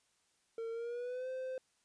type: tone with pitch glide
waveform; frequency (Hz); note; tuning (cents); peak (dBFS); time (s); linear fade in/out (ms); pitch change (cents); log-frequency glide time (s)
triangle; 455.8 to 517.6; A#4 to C5; -39 to -19; -36; 0.58-1.58; 2; +220; 0.71-1.29
effects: white hiss -75 dBFS RMS until 1.84 s + resampled to 22050 Hz